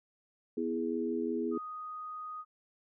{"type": "chord", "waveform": "sine", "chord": "E major", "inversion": "second", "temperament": "equal", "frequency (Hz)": [246.9, 329.6, 415.3], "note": ["B3", "E4", "G#4"], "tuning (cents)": [0, 0, 0], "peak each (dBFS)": -35, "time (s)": [0.57, 1.58], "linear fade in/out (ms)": 5}
{"type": "tone", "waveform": "sine", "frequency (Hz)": 1244.5, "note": "D#6", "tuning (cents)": 0, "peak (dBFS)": -39, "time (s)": [1.51, 2.45], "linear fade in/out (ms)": 50}
{"effects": []}